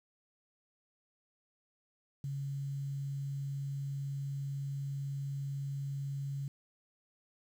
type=tone with quantisation; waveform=sine; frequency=139 Hz; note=C#3; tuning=5 cents sharp; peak=-35 dBFS; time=2.24-6.48 s; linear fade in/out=2 ms; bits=10; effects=none